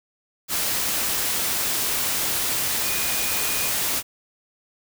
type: tone in noise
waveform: sine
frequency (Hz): 2458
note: D#7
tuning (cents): -22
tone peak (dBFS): -33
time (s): 2.8-3.71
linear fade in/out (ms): 50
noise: white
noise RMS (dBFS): -24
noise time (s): 0.48-4.03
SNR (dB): -12
effects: none